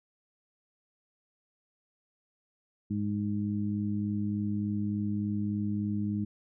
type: harmonic tone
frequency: 103.4 Hz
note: G#2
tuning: 7 cents flat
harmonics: 1 / 2 / 3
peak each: -34 / -30 / -37 dBFS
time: 2.9-6.25 s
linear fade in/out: 10 ms
effects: none